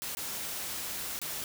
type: noise with dropouts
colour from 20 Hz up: white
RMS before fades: -37 dBFS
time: 0.02-1.44 s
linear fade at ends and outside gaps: 0 ms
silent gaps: 0.15-0.171 / 1.19-1.216 s
effects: none